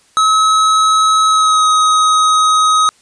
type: tone with pitch glide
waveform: square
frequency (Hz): 1284 to 1261.9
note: E6 to D#6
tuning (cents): -46 to +24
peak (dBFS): -9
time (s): 0.17-2.89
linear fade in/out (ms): 0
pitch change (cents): -30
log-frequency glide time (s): 1.27-1.67
effects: white hiss -51 dBFS RMS until 3.01 s + resampled to 22050 Hz